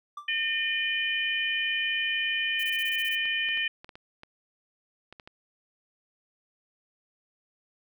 triangle tone with exponential decay, 1174.7 Hz, D6, in tune, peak -31 dBFS, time 0.17-0.32 s, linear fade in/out 5 ms, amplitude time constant 32 ms
harmonic tone, 607 Hz, D#5, 43 cents flat, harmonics 3 / 4 / 5, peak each -30 / -30 / -30 dBFS, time 0.28-3.68 s, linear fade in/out 5 ms
violet noise bursts, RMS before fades -41 dBFS, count 9, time 2.59-3.155 s, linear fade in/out 5 ms, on 45 ms, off 20 ms
clicks, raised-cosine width 0.3 ms, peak -29 dBFS, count 10, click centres 3.255 / 3.488 / 3.574 / 3.845 / 3.892 / 3.955 / 4.234 / 5.126 / 5.198 / 5.275 s
effects none

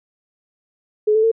sine tone with pitch steps, 425.1 / 437.6 / 450.4 Hz, G#4 / A4 / A4, +40 / -9 / +40 cents, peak -12 dBFS, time 1.07-1.316 s, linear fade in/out 10 ms, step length 82 ms, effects none

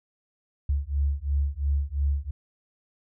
sine beating tone pair, 69.4 / 72.3 Hz, C#2 / D2, +3 / -27 cents, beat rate 2.9 Hz, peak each -26 dBFS, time 0.69-2.31 s, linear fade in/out 5 ms, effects none

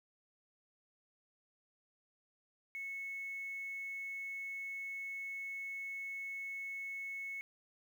sine tone with quantisation, 2200 Hz, C#7, 14 cents flat, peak -40 dBFS, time 2.75-7.41 s, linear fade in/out 0 ms, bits 10, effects none

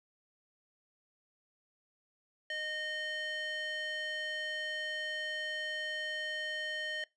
square tone with band-pass filter, 615 Hz, D#5, 20 cents flat, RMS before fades -38 dBFS, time 2.5-7.04 s, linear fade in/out 2 ms, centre 2400 Hz, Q 9.5, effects noise-tail reverb RT60 0.2 s tail -21 dB re dry + resampled to 22050 Hz

